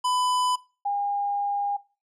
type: tone pair in turn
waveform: square / sine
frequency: 1000 / 809.7 Hz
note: B5 / G#5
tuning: +21 / -44 cents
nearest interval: major third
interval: 365 cents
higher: first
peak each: -23 dBFS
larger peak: neither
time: 0.04-0.56 / 0.85-1.77 s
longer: second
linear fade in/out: 10 ms
effects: noise-tail reverb RT60 0.3 s tail -19 dB re dry + resampled to 24000 Hz